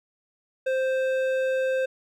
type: tone with hard clipping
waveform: sine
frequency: 523.3 Hz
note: C5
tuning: in tune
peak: -24 dBFS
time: 0.66-1.86 s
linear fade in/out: 10 ms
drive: 10 dB
effects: none